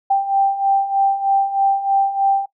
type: beating tone pair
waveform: sine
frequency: 784 / 787.2 Hz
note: G5 / G5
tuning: 0 / +7 cents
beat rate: 3.2 Hz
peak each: -20 / -15 dBFS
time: 0.1-2.46 s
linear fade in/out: 10 ms
effects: noise-tail reverb RT60 0.1 s tail -19 dB re dry